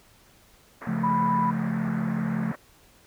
white band-pass noise, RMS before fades -39 dBFS, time 0.81-2.56 s, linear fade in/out 10 ms, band 210 to 1900 Hz, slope 48 dB/octave
sine chord, Db augmented, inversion none, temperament equal, 138.59 / 174.61 / 220 Hz, Db3 / F3 / A3, 0 / 0 / 0 cents, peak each -33 / -29 / -27 dBFS, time 0.87-2.52 s, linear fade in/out 5 ms
sine tone, 987.8 Hz, B5, in tune, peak -22 dBFS, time 1.03-1.51 s, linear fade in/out 10 ms
effects pink hiss -57 dBFS RMS until 3.06 s

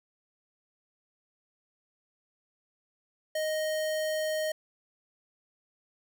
square tone, 622.3 Hz, D#5, in tune, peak -29 dBFS, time 3.35-4.52 s, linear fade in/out 5 ms, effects none

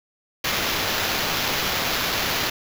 blue noise with sample-and-hold, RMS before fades -24 dBFS, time 0.44-2.5 s, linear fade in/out 5 ms, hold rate 8820 Hz, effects none

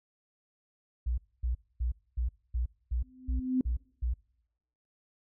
sine tone bursts, 60.1 Hz, B1, 46 cents flat, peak -27 dBFS, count 9, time 1.06-4.14 s, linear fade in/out 10 ms, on 120 ms, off 250 ms
sine tone with exponential growth, 256.4 Hz, C4, 35 cents flat, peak -22 dBFS, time 3.01-3.61 s, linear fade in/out 2 ms, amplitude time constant 130 ms
effects noise-tail reverb RT60 0.9 s tail -26 dB re dry

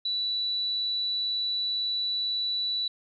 sine tone, 3951 Hz, B7, in tune, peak -26 dBFS, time 0.05-2.88 s, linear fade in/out 5 ms, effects none

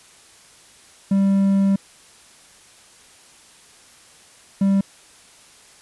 triangle tone pair in turn, 196 / 196 Hz, G3 / G3, 0 / 0 cents, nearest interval unison, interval 0 cents, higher neither, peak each -12 dBFS, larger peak neither, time 1.11-1.76 / 4.61-4.81 s, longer first, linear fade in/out 5 ms, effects white hiss -49 dBFS RMS until 5.81 s + resampled to 24000 Hz

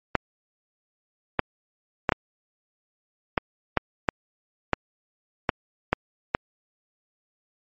clicks, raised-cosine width 0.5 ms, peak -4 dBFS, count 11, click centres 0.153 / 1.393 / 2.092 / 2.122 / 3.378 / 3.773 / 4.088 / 4.733 / 5.492 / 5.93 / 6.349 s, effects MP3 32 kbps

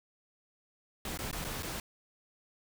pink noise with dropouts, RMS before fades -38 dBFS, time 1.05-1.8 s, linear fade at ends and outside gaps 2 ms, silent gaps 1.175-1.189 / 1.313-1.328 / 1.443-1.447 / 1.625-1.63 s, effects none

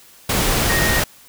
sine tone in noise, 1864.7 Hz, A#6, in tune, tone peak -20 dBFS, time 0.69-1 s, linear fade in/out 5 ms, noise pink, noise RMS -18 dBFS, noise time 0.29-1.04 s, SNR -5 dB, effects white hiss -47 dBFS RMS until 1.28 s

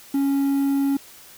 triangle tone with quantisation, 277.2 Hz, C#4, in tune, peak -16 dBFS, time 0.14-0.97 s, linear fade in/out 5 ms, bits 7, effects white hiss -46 dBFS RMS until 1.37 s

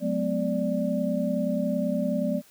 sine tone cluster, 184.7 / 215.3 / 252.7 / 587 Hz, F#3 / A3 / B3 / D5, -3 / -37 / +40 / -1 cents, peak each -29 dBFS, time 0-2.42 s, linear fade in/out 50 ms, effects white hiss -56 dBFS RMS until 2.5 s

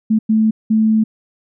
sine tone bursts at uneven times, 218.9 Hz, A3, 9 cents flat, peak -10 dBFS, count 3, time 0.1-0.19 / 0.29-0.51 / 0.7-1.04 s, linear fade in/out 10 ms, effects none

